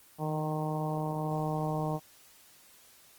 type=harmonic tone with a mistuned harmonic; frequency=154 Hz; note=D#3; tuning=17 cents flat; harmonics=1 / 2 / 3 / 4 / 5 / 6 / 7; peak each=-32 / -38 / -39 / -38 / -37 / -41 / -43 dBFS; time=0.18-2 s; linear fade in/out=50 ms; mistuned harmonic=1; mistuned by=+25 cents; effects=white hiss -58 dBFS RMS until 3.18 s + Opus 24 kbps